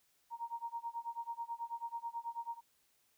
sine tone with tremolo, 932.3 Hz, A#5, in tune, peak -36 dBFS, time 0.3-2.61 s, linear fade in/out 50 ms, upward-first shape sine, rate 9.2 Hz, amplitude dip 95%, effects white hiss -74 dBFS RMS until 3.17 s

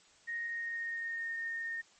sine tone with pitch glide, 1864.7 to 1835.8 Hz, A#6 to A#6, 0 to -27 cents, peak -35 dBFS, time 0.27-1.82 s, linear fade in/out 20 ms, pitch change -27 cents, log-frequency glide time 0.43-1.35 s, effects white hiss -63 dBFS RMS until 1.99 s + MP3 32 kbps

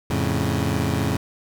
20% pulse chord, F augmented, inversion none, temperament equal, 87.31 / 110 / 138.59 Hz, F2 / A2 / C#3, 0 / 0 / 0 cents, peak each -20 dBFS, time 0.1-1.17 s, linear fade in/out 5 ms, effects none

